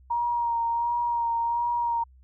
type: tone with vibrato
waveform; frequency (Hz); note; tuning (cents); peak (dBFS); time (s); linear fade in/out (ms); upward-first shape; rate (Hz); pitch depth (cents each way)
sine; 941; A#5; +16; -23; 0.1-2.04; 10; sine; 1.4; 24
effects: added 64 Hz sine -51 dBFS peak until 2.23 s